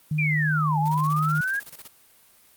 sine tone, 153 Hz, D#3, 29 cents flat, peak -22 dBFS, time 0.11-1.41 s, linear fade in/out 5 ms
sine linear two-way sweep, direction down then up, 2445 to 805 to 1665 Hz, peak -23 dBFS, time 0.18-1.6 s, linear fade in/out 10 ms, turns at 0.79 s
white noise with tremolo, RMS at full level -41 dBFS, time 0.85-1.88 s, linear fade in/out 10 ms, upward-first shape square, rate 16 Hz, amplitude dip 80%
effects white hiss -56 dBFS RMS until 2.56 s + Opus 32 kbps

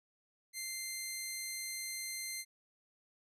10% pulse tone, 2085 Hz, C7, 7 cents flat, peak -30 dBFS, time 0.53-2.45 s, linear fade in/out 50 ms, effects resampled to 32000 Hz

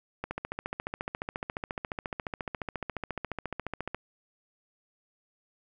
click train, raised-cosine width 0.5 ms, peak -18 dBFS, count 54, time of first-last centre 0.24-3.946 s, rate 14.3 Hz, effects none

